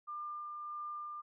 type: tone with tremolo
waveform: sine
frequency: 1198 Hz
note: D6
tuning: 34 cents sharp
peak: -39 dBFS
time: 0.07-1.22 s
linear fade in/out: 20 ms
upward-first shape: sine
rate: 1.6 Hz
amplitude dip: 25%
effects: none